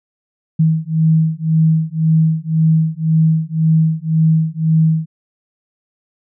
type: beating tone pair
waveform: sine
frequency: 158.9 / 160.8 Hz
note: D#3 / E3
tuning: +37 / -43 cents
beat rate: 1.9 Hz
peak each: -14 / -14 dBFS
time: 0.59-5.06 s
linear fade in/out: 10 ms
effects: none